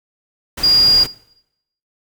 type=tone in noise; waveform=sine; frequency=4835 Hz; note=D8; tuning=50 cents sharp; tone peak=-9 dBFS; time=0.63-1.04 s; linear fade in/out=10 ms; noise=pink; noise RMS=-27 dBFS; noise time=0.57-1.07 s; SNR=+15 dB; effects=noise-tail reverb RT60 0.8 s tail -19 dB re dry